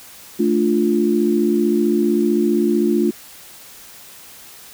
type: chord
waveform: sine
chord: D minor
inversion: second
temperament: equal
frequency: 220 / 293.7 / 349.2 Hz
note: A3 / D4 / F4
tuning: 0 / 0 / 0 cents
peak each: -18 / -20 / -17 dBFS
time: 0.39-3.11 s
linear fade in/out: 10 ms
effects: white hiss -41 dBFS RMS until 4.73 s